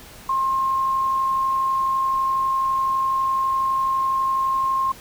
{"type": "tone with amplitude modulation", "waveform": "sine", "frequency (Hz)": 1065, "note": "C6", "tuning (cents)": 30, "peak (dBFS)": -17, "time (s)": [0.29, 4.92], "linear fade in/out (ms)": 5, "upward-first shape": "sine", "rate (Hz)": 52, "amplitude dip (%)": 25, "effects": ["pink hiss -43 dBFS RMS until 5 s"]}